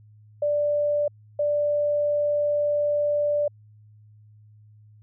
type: tone bursts at uneven times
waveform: sine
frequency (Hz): 587.3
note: D5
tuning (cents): 0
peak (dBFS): -20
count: 2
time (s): 0.42-1.08 / 1.39-3.48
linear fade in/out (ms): 5
effects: added 106 Hz sine -49 dBFS peak until 5.02 s